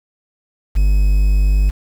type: tone with quantisation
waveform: triangle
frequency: 49.83 Hz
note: G1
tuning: 29 cents sharp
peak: -8 dBFS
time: 0.75-1.71 s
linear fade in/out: 20 ms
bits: 6
effects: none